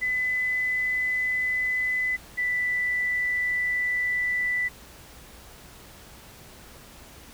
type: tone pair in turn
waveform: sine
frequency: 2007 / 1981.7 Hz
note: B6 / B6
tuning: +27 / +5 cents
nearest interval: unison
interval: 22 cents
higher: first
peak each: -23 dBFS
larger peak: neither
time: 0.01-2.17 / 2.37-4.69 s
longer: second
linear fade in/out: 20 ms
effects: added 60 Hz sine -55 dBFS peak until 7.33 s + pink hiss -48 dBFS RMS until 7.33 s